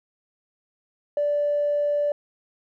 triangle tone with tanh clipping, 584 Hz, D5, 10 cents flat, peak -20 dBFS, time 1.17-2.12 s, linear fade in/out 2 ms, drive 4 dB, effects none

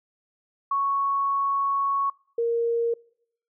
sine tone pair in turn, 1108.7 / 466.2 Hz, C#6 / A#4, 0 / 0 cents, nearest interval octave + minor third, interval 1500 cents, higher first, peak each -21 dBFS, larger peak neither, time 0.71-2.1 / 2.38-2.94 s, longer first, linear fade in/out 5 ms, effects noise-tail reverb RT60 0.7 s tail -26 dB re dry

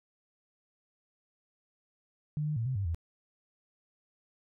sine tone with pitch steps, 150.2 / 151.4 / 114.1 / 130.5 / 98.9 / 83.2 Hz, D3 / D#3 / A#2 / C3 / G2 / E2, +39 / -47 / -37 / -4 / +16 / +17 cents, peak -29 dBFS, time 2.37-2.946 s, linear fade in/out 0 ms, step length 96 ms, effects none

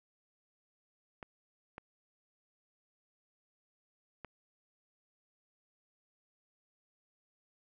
clicks, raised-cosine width 0.5 ms, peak -29 dBFS, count 3, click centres 1.228 / 1.781 / 4.247 s, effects none

